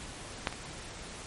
clicks, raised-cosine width 0.3 ms, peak -11 / -24 dBFS, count 2, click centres 0.472 / 0.526 s, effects pink hiss -44 dBFS RMS until 1.26 s + MP3 48 kbps

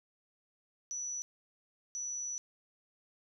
sine tone bursts at uneven times, 5920 Hz, F#8, in tune, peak -36 dBFS, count 2, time 0.91-1.22 / 1.95-2.38 s, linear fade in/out 0 ms, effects none

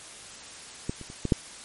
clicks, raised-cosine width 3 ms, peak -15 / -27 / -29 / -14 / -6 dBFS, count 5, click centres 0.895 / 1.013 / 1.101 / 1.253 / 1.322 s, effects white hiss -44 dBFS RMS until 1.64 s + MP3 48 kbps

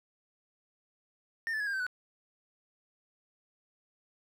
triangle tone with pitch steps, 1817 / 1745 / 1675.8 / 1609.4 / 1545.7 / 1484.4 Hz, A#6 / A6 / G#6 / G6 / G6 / F#6, -45 / -15 / +15 / +45 / -25 / +5 cents, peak -29 dBFS, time 1.47-1.866 s, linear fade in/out 0 ms, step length 66 ms, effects none

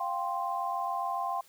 sine chord, F suspended second, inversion none, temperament just, 698.5 / 785.8 / 1047.7 Hz, F5 / G5 / C6, 0 / +4 / +2 cents, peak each -35 / -34 / -33 dBFS, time 0-1.41 s, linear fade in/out 5 ms, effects white hiss -60 dBFS RMS until 1.48 s

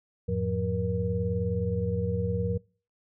sine tone cluster, 88 / 107.3 / 177.5 / 473.7 Hz, F2 / A2 / F3 / A#4, +14 / -43 / +28 / +28 cents, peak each -31 dBFS, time 0.28-2.58 s, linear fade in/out 10 ms, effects noise-tail reverb RT60 0.4 s tail -25 dB re dry

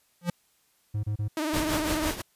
square tone with exponential growth, 174.61 Hz, F3, in tune, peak -22 dBFS, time 0.21-0.3 s, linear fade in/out 5 ms, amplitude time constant 19 ms
triangle tone bursts, 105.2 Hz, G#2, 23 cents sharp, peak -24 dBFS, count 3, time 0.94-1.283 s, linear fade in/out 10 ms, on 95 ms, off 29 ms
sawtooth tone with vibrato, 309.3 Hz, D#4, 10 cents flat, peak -23 dBFS, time 1.37-2.11 s, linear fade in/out 2 ms, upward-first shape sine, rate 20 Hz, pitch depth 79 cents each way
pink noise with tremolo, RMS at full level -28 dBFS, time 1.53-2.22 s, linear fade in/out 10 ms, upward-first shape triangle, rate 5.9 Hz, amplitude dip 80%
effects white hiss -67 dBFS RMS until 2.35 s + resampled to 32000 Hz

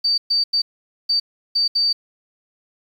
sine tone bursts at uneven times, 4614 Hz, D8, 31 cents flat, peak -15 dBFS, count 6, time 0.04-0.18 / 0.3-0.44 / 0.53-0.62 / 1.09-1.2 / 1.55-1.68 / 1.75-1.93 s, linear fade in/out 10 ms, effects 8-bit

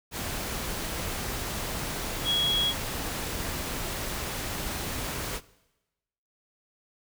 sine tone in noise, 3322 Hz, G#7, in tune, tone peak -23 dBFS, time 2.24-2.74 s, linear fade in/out 50 ms, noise pink, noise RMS -33 dBFS, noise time 0.11-5.41 s, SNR +7 dB, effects noise-tail reverb RT60 1.0 s tail -20 dB re dry

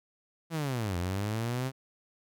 sawtooth linear two-way sweep, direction down then up, 169.2 to 85.3 to 134.4 Hz, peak -26 dBFS, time 0.5-1.72 s, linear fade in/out 50 ms, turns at 0.97 s, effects none

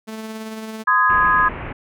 sawtooth tone with tremolo, 219.8 Hz, A3, 2 cents flat, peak -24 dBFS, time 0.07-0.84 s, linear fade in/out 20 ms, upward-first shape sine, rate 18 Hz, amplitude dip 30%
sine chord, Ab major, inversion first, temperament equal with one note detuned, 1024.4 / 1244.5 / 1661.2 Hz, C6 / Eb6 / Ab6, -37 / 0 / 0 cents, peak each -17 dBFS, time 0.87-1.49 s, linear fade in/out 10 ms
pink low-pass noise, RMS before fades -30 dBFS, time 1.09-1.73 s, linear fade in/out 10 ms, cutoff 2600 Hz, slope 48 dB/octave
effects none

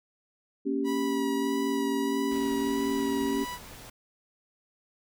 sine chord, G diminished, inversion first, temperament equal, 233.1 / 277.2 / 392 Hz, Bb3 / Db4 / G4, 0 / 0 / 0 cents, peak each -33 / -28 / -31 dBFS, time 0.65-3.45 s, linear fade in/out 20 ms
sawtooth tone with vibrato, 973 Hz, B5, 26 cents flat, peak -31 dBFS, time 0.84-3.59 s, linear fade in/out 50 ms, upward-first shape sine, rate 1.6 Hz, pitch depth 18 cents each way
pink noise, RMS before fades -46 dBFS, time 2.31-3.9 s, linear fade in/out 5 ms
effects none

